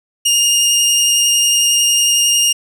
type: tone with vibrato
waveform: 20% pulse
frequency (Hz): 2831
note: F7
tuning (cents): +23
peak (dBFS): -5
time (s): 0.25-2.53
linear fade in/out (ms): 10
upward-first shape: triangle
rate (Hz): 11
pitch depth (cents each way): 13
effects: none